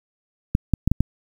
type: clicks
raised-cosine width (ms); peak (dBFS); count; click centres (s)
5; -4; 5; 0.551 / 0.737 / 0.876 / 0.916 / 1.006
effects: 7-bit